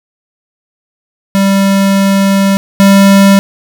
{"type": "tone pair in turn", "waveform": "square", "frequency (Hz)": [196, 196.91], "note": ["G3", "G3"], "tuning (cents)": [0, 8], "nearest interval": "unison", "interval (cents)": 8, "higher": "second", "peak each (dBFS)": [-7, -3], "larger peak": "second", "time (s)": [[1.35, 2.57], [2.8, 3.39]], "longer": "first", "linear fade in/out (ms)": 0, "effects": []}